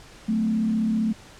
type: tone with frequency modulation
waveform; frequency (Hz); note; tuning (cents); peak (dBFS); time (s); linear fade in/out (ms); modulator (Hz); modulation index
sine; 220; A3; 0; -20; 0.28-1.13; 10; 35.3; 0.56
effects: pink hiss -47 dBFS RMS until 1.39 s + low-pass 8000 Hz 12 dB/octave